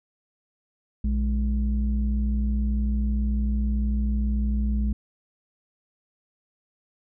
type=tone pair together; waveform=sine; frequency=59.07 / 210.5 Hz; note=A#1 / G#3; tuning=+24 / +24 cents; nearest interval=octave + minor seventh; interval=2200 cents; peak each=-21 / -27 dBFS; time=1.04-4.93 s; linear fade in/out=5 ms; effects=tanh soft clip ceiling -15 dBFS